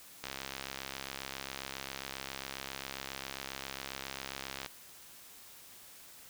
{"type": "click train", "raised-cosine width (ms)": 0.2, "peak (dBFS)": -21, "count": 299, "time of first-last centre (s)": [0.24, 4.661], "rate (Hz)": 67.4, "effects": ["white hiss -54 dBFS RMS until 6.29 s"]}